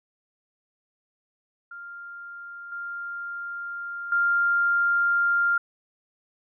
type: tone with level steps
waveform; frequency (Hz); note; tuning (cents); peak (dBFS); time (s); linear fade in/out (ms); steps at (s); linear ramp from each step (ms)
sine; 1396.9; F6; 0; -37 / -31 / -19; 1.71-5.58; 5; 2.72 / 4.12; 2
effects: none